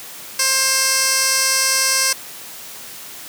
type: tone with band-pass filter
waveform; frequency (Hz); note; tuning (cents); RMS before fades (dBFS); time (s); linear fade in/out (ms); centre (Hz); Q
15% pulse; 530; C5; +22; -17; 0.39-2.13; 5; 7200; 1.4
effects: white hiss -35 dBFS RMS until 3.28 s + high-pass 100 Hz 12 dB/octave